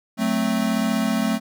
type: chord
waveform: square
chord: F# diminished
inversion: none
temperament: equal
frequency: 185 / 220 / 261.6 Hz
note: F#3 / A3 / C4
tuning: 0 / 0 / 0 cents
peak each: -28 / -22 / -26 dBFS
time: 0.17-1.4 s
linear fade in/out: 50 ms
effects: none